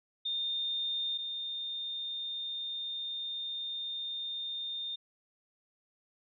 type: tone pair in turn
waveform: sine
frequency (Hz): 3634 / 3634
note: A#7 / A#7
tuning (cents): -45 / -45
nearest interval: unison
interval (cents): 0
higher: neither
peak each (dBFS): -31 / -35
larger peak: first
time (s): 0.25-1.18 / 1.18-4.96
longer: second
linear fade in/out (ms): 10
effects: none